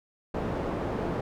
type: low-pass noise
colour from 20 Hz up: white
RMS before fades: -31 dBFS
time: 0.34-1.21 s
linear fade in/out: 5 ms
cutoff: 550 Hz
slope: 12 dB/octave
effects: none